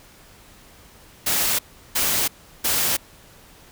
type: noise bursts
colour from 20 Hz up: white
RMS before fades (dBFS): -21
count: 3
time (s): 1.26-2.97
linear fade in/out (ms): 10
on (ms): 330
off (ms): 360
effects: pink hiss -49 dBFS RMS until 3.71 s